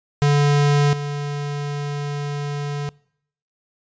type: tone with level steps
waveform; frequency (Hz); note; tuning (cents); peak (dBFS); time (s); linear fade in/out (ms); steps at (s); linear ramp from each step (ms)
square; 144.6; D3; -27; -14 / -24; 0.22-2.89; 0; 0.93; 2
effects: noise-tail reverb RT60 0.7 s tail -25 dB re dry + resampled to 16000 Hz